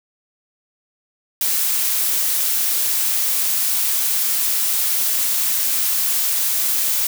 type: noise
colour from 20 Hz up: blue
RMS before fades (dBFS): -19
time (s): 1.41-7.07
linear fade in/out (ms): 2
effects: none